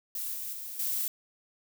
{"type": "noise with level steps", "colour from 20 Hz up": "violet", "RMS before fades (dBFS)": [-35, -37, -40, -31], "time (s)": [0.15, 1.08], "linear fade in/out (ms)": 2, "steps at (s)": [0.34, 0.53, 0.79], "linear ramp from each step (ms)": 5, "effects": []}